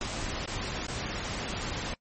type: noise with dropouts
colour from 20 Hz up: pink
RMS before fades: -34 dBFS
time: 0.01-1.94 s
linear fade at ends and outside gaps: 1 ms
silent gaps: 0.459-0.476 / 0.713-0.716 / 0.867-0.883 s
effects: noise-tail reverb RT60 0.1 s tail -23 dB re dry + MP3 32 kbps